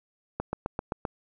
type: click train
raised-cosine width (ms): 1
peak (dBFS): -15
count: 6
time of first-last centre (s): 0.4-1.052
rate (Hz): 7.67
effects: none